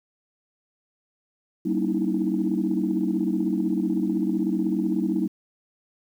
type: tone cluster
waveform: sine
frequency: 191.8 / 232.2 / 282.9 / 313.1 / 329 Hz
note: G3 / A#3 / C#4 / D#4 / E4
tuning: -37 / -7 / +35 / +11 / -3 cents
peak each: -26 / -28 / -31 / -26 / -28 dBFS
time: 1.65-5.28 s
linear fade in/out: 10 ms
effects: tanh soft clip ceiling -12 dBFS + 9-bit